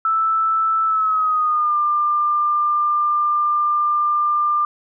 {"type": "tone with pitch glide", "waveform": "sine", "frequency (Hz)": [1318.5, 1195.2], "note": ["E6", "D6"], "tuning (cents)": [0, 30], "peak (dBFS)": -15, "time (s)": [0.05, 4.65], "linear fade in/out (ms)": 2, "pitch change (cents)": -170, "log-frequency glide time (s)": [0.85, 1.77], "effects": []}